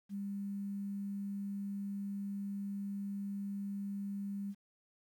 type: tone with quantisation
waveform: sine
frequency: 200 Hz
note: G3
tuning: 35 cents sharp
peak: -37 dBFS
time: 0.09-4.55 s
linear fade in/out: 50 ms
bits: 11
effects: none